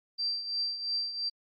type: tone with tremolo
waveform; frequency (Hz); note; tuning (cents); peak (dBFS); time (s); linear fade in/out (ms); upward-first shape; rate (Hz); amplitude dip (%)
sine; 4699; D8; 0; -27; 0.18-1.3; 20; triangle; 2.9; 70
effects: Opus 48 kbps